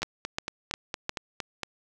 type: two click trains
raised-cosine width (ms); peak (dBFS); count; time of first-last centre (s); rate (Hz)
0.2; -11 / -14; 4 / 8; 0.03-1.094 / 0.02-1.633; 2.82 / 4.34
effects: none